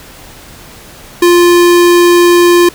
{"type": "tone", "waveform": "square", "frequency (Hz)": 349.2, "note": "F4", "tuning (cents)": 0, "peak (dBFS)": -4, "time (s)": [1.22, 2.69], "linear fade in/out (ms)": 5, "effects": ["pink hiss -34 dBFS RMS until 2.74 s"]}